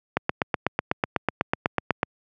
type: click train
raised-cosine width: 0.5 ms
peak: -5 dBFS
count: 16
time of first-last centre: 0.17-2.031 s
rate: 8.06 Hz
effects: high-pass 100 Hz 12 dB/octave